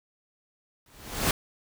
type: noise with exponential growth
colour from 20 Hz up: pink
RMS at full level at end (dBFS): -21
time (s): 0.86-1.31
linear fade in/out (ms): 2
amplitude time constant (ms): 97
effects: none

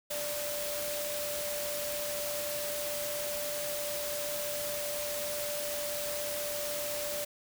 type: tone in noise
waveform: sine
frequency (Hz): 587.3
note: D5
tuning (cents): 0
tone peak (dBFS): -36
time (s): 0.1-7.25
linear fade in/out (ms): 10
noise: white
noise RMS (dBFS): -37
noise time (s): 0.1-7.25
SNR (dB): -2
effects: none

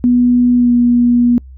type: tone with pitch glide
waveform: sine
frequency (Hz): 245 to 241.2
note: B3 to B3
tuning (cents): -14 to -41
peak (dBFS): -7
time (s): 0.04-1.38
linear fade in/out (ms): 0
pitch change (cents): -27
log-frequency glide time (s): 0.56-0.72
effects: noise-tail reverb RT60 0.1 s tail -26 dB re dry + added 65 Hz sine -32 dBFS peak until 1.57 s

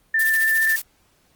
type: tone with vibrato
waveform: sine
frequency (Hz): 1779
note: A6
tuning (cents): +19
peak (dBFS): -16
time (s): 0.14-0.76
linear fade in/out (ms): 5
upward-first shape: triangle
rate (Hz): 15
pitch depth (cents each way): 18
type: noise with tremolo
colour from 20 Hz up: blue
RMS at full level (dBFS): -26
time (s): 0.19-0.82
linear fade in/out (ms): 5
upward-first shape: square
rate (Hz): 14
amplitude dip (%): 55
effects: pink hiss -61 dBFS RMS until 1.35 s + Opus 24 kbps

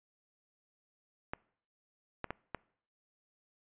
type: clicks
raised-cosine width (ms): 0.5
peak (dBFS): -21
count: 4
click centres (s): 1.335 / 2.243 / 2.306 / 2.547
effects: noise-tail reverb RT60 0.6 s tail -24 dB re dry + resampled to 8000 Hz

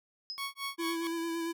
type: tone with exponential decay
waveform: sine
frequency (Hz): 5070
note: D#8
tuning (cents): +32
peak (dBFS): -33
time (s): 0.3-0.49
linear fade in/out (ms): 0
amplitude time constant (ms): 40
type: tone with tremolo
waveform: 15% pulse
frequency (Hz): 1108.7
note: C#6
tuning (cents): 0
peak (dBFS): -27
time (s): 0.38-1.07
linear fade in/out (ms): 0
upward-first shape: sine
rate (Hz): 4.5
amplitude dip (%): 100
type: tone with vibrato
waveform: square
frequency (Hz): 333.1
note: E4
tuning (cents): +18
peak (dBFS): -33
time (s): 0.78-1.53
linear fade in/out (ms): 20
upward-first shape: sine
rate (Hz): 8.8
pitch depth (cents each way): 21
effects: none

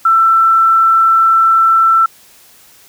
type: tone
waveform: sine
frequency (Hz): 1336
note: E6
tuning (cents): +23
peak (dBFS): -6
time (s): 0.05-2.06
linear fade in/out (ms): 5
effects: white hiss -44 dBFS RMS until 2.88 s

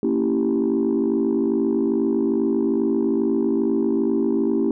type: chord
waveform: sine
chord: A# diminished seventh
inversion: none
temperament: equal with one note detuned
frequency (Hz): 229.5 / 277.2 / 329.6 / 392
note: A#3 / C#4 / E4 / G4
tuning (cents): -27 / 0 / 0 / 0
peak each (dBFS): -22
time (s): 0.03-4.71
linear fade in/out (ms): 2
effects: tanh soft clip ceiling -12 dBFS

